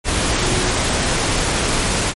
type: tone in noise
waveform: sine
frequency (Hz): 364.8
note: F#4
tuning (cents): -24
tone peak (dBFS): -24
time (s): 0.4-0.74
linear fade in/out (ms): 50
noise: pink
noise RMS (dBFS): -18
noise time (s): 0.04-2.14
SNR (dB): -9
effects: MP3 48 kbps